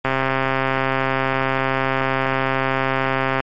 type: click train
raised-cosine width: 0.5 ms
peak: -4 dBFS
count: 447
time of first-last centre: 0.05-3.403 s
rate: 133 Hz
effects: MP3 48 kbps